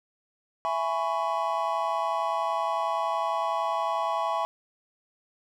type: chord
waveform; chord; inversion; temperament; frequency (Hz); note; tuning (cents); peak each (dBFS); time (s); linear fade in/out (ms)
triangle; C# minor seventh; first; just; 665.2 / 831.5 / 997.9 / 1108.7; E5 / G#5 / B5 / C#6; +16 / +2 / +18 / 0; -29; 0.65-4.45; 0
effects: none